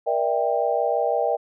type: chord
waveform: sine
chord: E half-diminished seventh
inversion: second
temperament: just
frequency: 474.7 / 593.3 / 659.3 / 791.1 Hz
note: Bb4 / D5 / E5 / G5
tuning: +31 / +18 / 0 / +16 cents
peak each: -25 dBFS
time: 0.06-1.37 s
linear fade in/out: 20 ms
effects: none